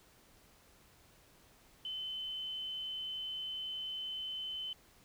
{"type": "tone", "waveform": "sine", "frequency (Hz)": 3050, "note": "G7", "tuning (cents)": -48, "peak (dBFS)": -38, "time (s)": [1.85, 4.73], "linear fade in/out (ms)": 2, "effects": ["pink hiss -64 dBFS RMS until 5.04 s"]}